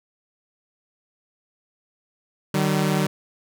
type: tone pair together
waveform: sawtooth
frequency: 151.9 / 191.38 Hz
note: D#3 / G3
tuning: -41 / -41 cents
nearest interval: major third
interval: 400 cents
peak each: -18 dBFS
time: 2.54-3.07 s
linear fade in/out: 5 ms
effects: none